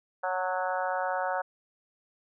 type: harmonic tone with a mistuned harmonic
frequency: 184.6 Hz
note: F#3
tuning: 4 cents flat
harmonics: 3 / 4 / 5 / 6 / 7 / 8 / 9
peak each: -33 / -32 / -34 / -40 / -38 / -36 / -43 dBFS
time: 0.23-1.42 s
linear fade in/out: 10 ms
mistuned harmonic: 5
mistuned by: -17 cents
effects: none